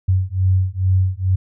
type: beating tone pair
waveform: sine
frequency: 92.5 / 94.8 Hz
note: F#2 / F#2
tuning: 0 / +43 cents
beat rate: 2.3 Hz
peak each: -17 dBFS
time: 0.08-1.36 s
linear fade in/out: 10 ms
effects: none